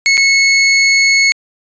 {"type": "tone with dropouts", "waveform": "sawtooth", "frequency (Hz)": 2192, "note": "C#7", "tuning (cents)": -20, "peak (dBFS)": -4, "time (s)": [0.06, 1.32], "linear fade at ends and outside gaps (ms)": 0, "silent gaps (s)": [0.171, 0.177], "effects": ["resampled to 16000 Hz"]}